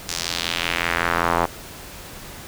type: tone with band-pass filter sweep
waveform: square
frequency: 42.6 Hz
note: F1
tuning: 42 cents flat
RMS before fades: -23 dBFS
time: 0.08-1.46 s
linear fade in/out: 10 ms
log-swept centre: 6300 to 890 Hz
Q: 1.7
effects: pink hiss -38 dBFS RMS until 2.47 s